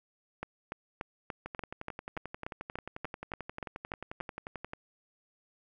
two click trains, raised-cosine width 0.5 ms, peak -21 / -24 dBFS, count 14 / 38, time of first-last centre 0.43-4.209 / 1.46-4.734 s, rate 3.44 / 11.3 Hz, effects none

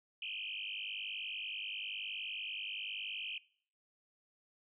sine tone with frequency modulation, 2796 Hz, F7, 1 cent sharp, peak -39 dBFS, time 0.22-3.38 s, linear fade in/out 2 ms, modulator 50.5 Hz, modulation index 7.2, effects noise-tail reverb RT60 0.5 s tail -20 dB re dry

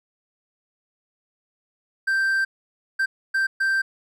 triangle tone bursts at uneven times, 1568 Hz, G6, in tune, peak -17 dBFS, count 4, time 2.07-2.45 / 2.99-3.06 / 3.34-3.47 / 3.6-3.82 s, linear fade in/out 10 ms, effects none

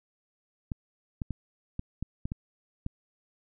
clicks, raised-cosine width 5 ms, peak -20 dBFS, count 8, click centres 0.718 / 1.218 / 1.307 / 1.794 / 2.026 / 2.255 / 2.319 / 2.864 s, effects none

